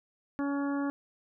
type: harmonic tone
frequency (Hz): 281.8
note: C#4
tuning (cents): +29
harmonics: 1 / 2 / 3 / 4 / 5 / 6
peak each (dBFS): -29 / -40 / -42 / -42 / -44 / -46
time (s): 0.39-0.9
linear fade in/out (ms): 0
effects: none